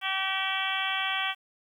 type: harmonic tone with a mistuned harmonic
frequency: 384.3 Hz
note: G4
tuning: 34 cents flat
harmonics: 2 / 3 / 4 / 5 / 6 / 7 / 8 / 9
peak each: -35 / -35 / -35 / -35 / -35 / -35 / -35 / -35 dBFS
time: 0.01-1.35 s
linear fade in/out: 50 ms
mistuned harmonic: 9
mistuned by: -59 cents
effects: 10-bit